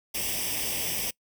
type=noise with comb filter; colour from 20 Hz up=white; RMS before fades=-30 dBFS; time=0.14-1.11 s; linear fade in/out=10 ms; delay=0.36 ms; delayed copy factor=+0.8; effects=noise-tail reverb RT60 0.1 s tail -23 dB re dry